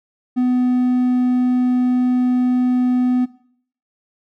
triangle tone, 250.1 Hz, B3, 22 cents sharp, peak -12 dBFS, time 0.36-3.26 s, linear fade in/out 20 ms, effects noise-tail reverb RT60 0.6 s tail -18 dB re dry

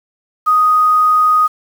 sine tone with quantisation, 1246 Hz, D#6, 2 cents sharp, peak -8 dBFS, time 0.46-1.48 s, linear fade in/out 20 ms, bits 6, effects none

